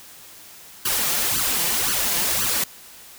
white noise with flanger, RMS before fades -22 dBFS, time 0.85-2.64 s, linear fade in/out 5 ms, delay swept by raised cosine 0.65 to 5.95 ms, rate 1.9 Hz, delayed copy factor +1, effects white hiss -44 dBFS RMS until 3.18 s

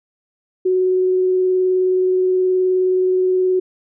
sine tone with vibrato, 370 Hz, F#4, in tune, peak -13 dBFS, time 0.65-3.6 s, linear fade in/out 10 ms, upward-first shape sine, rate 19 Hz, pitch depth 10 cents each way, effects none

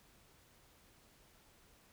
silence, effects pink hiss -66 dBFS RMS until 1.92 s

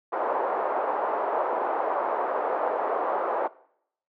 white band-pass noise, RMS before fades -27 dBFS, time 0.12-3.48 s, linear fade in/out 10 ms, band 430 to 990 Hz, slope 24 dB/octave, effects noise-tail reverb RT60 0.7 s tail -21 dB re dry

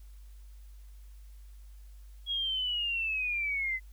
sine linear sweep, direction down, 3322 to 2022 Hz, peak -29 dBFS, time 2.26-3.8 s, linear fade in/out 50 ms, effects added 50 Hz sine -47 dBFS peak until 3.92 s + white hiss -67 dBFS RMS until 3.92 s

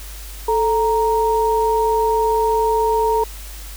sine tone pair together, 439 / 932.3 Hz, A4 / A#5, -4 / 0 cents, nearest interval octave + minor second, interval 1304 cents, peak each -17 dBFS, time 0.48-3.24 s, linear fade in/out 5 ms, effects added 50 Hz sine -32 dBFS peak until 3.76 s + white hiss -38 dBFS RMS until 3.76 s

